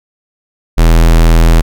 square tone, 41.2 Hz, E1, in tune, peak -4 dBFS, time 0.77-1.62 s, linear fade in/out 20 ms, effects none

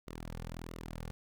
sawtooth tone with flanger, 41.2 Hz, E1, in tune, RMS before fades -44 dBFS, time 0.07-1.11 s, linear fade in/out 0 ms, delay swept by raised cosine 1.2 to 3.1 ms, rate 1.5 Hz, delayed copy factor -0.7, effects none

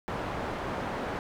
white low-pass noise, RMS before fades -34 dBFS, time 0.08-1.19 s, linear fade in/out 0 ms, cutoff 1000 Hz, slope 12 dB/octave, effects none

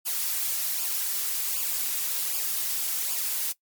blue noise with flanger, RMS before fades -28 dBFS, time 0.05-3.53 s, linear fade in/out 20 ms, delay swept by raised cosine 0.5 to 6.3 ms, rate 1.3 Hz, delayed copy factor -0.6, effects noise-tail reverb RT60 0.1 s tail -20 dB re dry + MP3 96 kbps

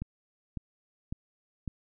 click train, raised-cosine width 5 ms, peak -22 dBFS, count 4, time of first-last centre 0.02-1.677 s, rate 1.81 Hz, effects none

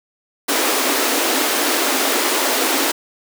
pink high-pass noise, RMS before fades -18 dBFS, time 0.48-2.92 s, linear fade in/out 10 ms, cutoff 250 Hz, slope 96 dB/octave, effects none

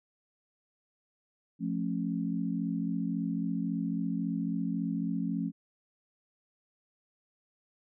sine chord, F augmented, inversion none, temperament just, 174.61 / 218.3 / 272.8 Hz, F3 / A3 / C#4, 0 / -13 / -28 cents, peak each -33 / -34 / -34 dBFS, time 1.59-5.52 s, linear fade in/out 50 ms, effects none

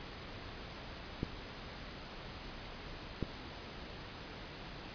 clicks, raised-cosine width 3 ms, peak -21 dBFS, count 2, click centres 1.231 / 3.227 s, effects pink hiss -47 dBFS RMS until 4.94 s + resampled to 11025 Hz

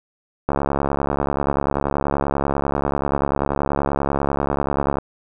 click train, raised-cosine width 1 ms, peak -6 dBFS, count 317, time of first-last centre 0.49-4.985 s, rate 70.3 Hz, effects none

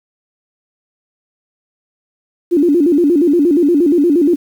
sine tone with vibrato, 316.1 Hz, D#4, 27 cents sharp, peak -8 dBFS, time 2.51-4.36 s, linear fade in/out 20 ms, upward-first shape square, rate 8.5 Hz, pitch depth 170 cents each way, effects 7-bit

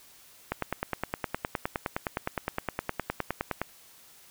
click train, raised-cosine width 0.5 ms, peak -13 dBFS, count 31, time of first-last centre 0.52-3.616 s, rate 9.69 Hz, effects white hiss -55 dBFS RMS until 4.3 s

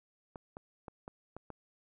clicks, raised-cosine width 1 ms, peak -30 dBFS, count 6, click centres 0.358 / 0.569 / 0.882 / 1.079 / 1.366 / 1.503 s, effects none

